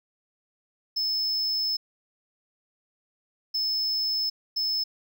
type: tone bursts at uneven times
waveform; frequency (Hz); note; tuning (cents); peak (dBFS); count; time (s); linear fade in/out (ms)
triangle; 5230; E8; -15; -23; 3; 0.96-1.77 / 3.54-4.3 / 4.56-4.84; 10
effects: none